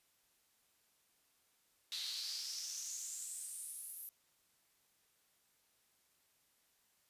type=noise with high-pass filter sweep; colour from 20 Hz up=brown; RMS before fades=-45 dBFS; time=1.92-4.09 s; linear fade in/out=0 ms; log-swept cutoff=3800 to 12000 Hz; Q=5.3; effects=white hiss -75 dBFS RMS until 7.09 s + resampled to 32000 Hz